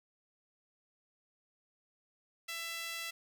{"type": "tone with high-pass filter", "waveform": "sawtooth", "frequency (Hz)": 667, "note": "E5", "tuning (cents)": 20, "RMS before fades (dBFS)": -41, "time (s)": [2.48, 3.11], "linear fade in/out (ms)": 10, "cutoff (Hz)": 2300, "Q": 1.4, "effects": []}